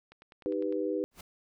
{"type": "click train", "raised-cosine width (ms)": 0.3, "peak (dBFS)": -36, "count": 7, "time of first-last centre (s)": [0.12, 0.725], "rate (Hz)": 9.92}
{"type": "chord", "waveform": "sine", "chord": "Eb augmented", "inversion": "none", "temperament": "equal", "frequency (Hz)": [311.1, 392, 493.9], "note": ["Eb4", "G4", "B4"], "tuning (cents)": [0, 0, 0], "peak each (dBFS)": -33, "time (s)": [0.46, 1.04], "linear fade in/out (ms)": 0}
{"type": "noise with exponential growth", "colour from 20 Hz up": "pink", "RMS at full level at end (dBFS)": -41, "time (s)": [1.11, 1.21], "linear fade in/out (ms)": 5, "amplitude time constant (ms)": 21}
{"effects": []}